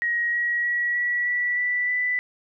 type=tone with pitch steps; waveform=sine; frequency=1892 / 1907.4 / 1922.8 / 1938.5 / 1954.2 / 1970.1 / 1986.1 Hz; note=A#6 / A#6 / B6 / B6 / B6 / B6 / B6; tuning=+25 / +39 / -47 / -33 / -19 / -5 / +9 cents; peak=-21 dBFS; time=0.02-2.19 s; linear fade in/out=0 ms; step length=310 ms; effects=none